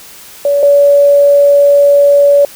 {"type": "tone pair in turn", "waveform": "sine", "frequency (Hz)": [570, 570], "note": ["C#5", "C#5"], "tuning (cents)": [48, 48], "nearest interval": "unison", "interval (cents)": 0, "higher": "neither", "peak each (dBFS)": [-7, -3], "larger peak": "second", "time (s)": [[0.45, 0.63], [0.63, 2.45]], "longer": "second", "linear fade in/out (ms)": 2, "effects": ["white hiss -34 dBFS RMS until 2.55 s"]}